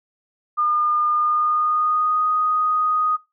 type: tone with pitch glide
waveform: sine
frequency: 1212 to 1244.6 Hz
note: D#6 to D#6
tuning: -46 to 0 cents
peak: -17 dBFS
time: 0.57-3.17 s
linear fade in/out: 20 ms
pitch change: +46 cents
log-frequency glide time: 1.1-2.25 s
effects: noise-tail reverb RT60 0.2 s tail -17 dB re dry